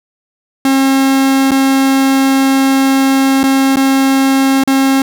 45% pulse tone with dropouts, 269.3 Hz, C#4, 50 cents flat, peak -8 dBFS, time 0.65-5.02 s, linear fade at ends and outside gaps 2 ms, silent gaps 1.509-1.516 / 3.432-3.438 / 3.759-3.769 / 4.637-4.675 s, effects none

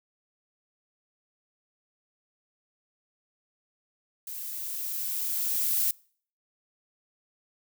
violet noise with level ramp, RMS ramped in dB -38 to -25 dBFS, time 4.27-5.91 s, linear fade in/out 2 ms, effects noise-tail reverb RT60 0.5 s tail -25 dB re dry

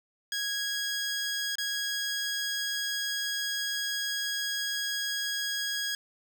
15% pulse tone with dropouts, 1651 Hz, G#6, 11 cents flat, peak -23 dBFS, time 0.32-5.95 s, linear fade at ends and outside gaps 2 ms, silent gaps 1.555-1.583 s, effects none

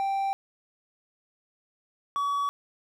triangle tone pair in turn, 784 / 1134.2 Hz, G5 / C#6, 0 / +39 cents, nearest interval tritone, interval 639 cents, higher second, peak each -23 dBFS, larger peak neither, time 0-0.33 / 2.16-2.49 s, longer neither, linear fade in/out 0 ms, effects none

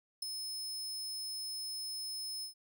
sawtooth tone with ADSR envelope, 5200 Hz, E8, 24 cents flat, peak -29 dBFS, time 0.22-2.54 s, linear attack 7 ms, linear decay 5 ms, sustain -7 dB, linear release 110 ms, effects none

